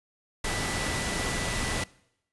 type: tone in noise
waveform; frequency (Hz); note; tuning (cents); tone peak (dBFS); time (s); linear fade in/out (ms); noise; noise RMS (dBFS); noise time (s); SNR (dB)
sine; 1975.5; B6; 0; -37; 0.44-1.84; 5; pink; -30; 0.44-1.84; -10
effects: noise-tail reverb RT60 0.8 s tail -23 dB re dry + resampled to 24000 Hz